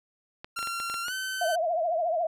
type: clicks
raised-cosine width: 0.3 ms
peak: -23 dBFS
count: 8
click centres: 0.445 / 0.59 / 0.628 / 0.673 / 0.801 / 0.899 / 0.942 / 1.083 s
type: tone with pitch glide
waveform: sawtooth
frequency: 1372 to 1531.1 Hz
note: F6 to G6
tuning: -31 to -41 cents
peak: -27 dBFS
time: 0.56-1.56 s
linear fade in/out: 10 ms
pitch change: +190 cents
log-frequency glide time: 1.03-1.13 s
type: tone with vibrato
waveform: sine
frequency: 670 Hz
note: E5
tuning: 28 cents sharp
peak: -24 dBFS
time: 1.41-2.27 s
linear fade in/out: 5 ms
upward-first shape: triangle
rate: 14 Hz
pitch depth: 140 cents each way
effects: resampled to 32000 Hz